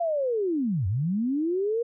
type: linear two-way sweep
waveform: sine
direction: down then up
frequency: 698.5 to 87 to 479.4 Hz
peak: -23 dBFS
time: 0-1.83 s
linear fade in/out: 10 ms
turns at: 0.87 s
effects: none